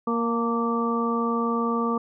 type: harmonic tone with a mistuned harmonic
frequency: 233.1 Hz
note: A#3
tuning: in tune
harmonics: 1 / 2 / 3 / 4 / 5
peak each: -25 / -28 / -37 / -33 / -27 dBFS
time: 0.07-1.98 s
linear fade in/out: 5 ms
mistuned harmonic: 4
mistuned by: -42 cents
effects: none